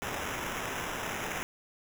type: noise with sample-and-hold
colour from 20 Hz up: white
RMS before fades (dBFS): -36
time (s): 0.02-1.43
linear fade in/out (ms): 0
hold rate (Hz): 4410
effects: none